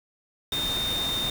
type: tone in noise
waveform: sine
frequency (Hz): 3646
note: A#7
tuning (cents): -39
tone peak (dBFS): -26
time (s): 0.52-1.3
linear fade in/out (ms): 2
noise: pink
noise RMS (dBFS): -33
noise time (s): 0.52-1.3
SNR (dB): +4
effects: none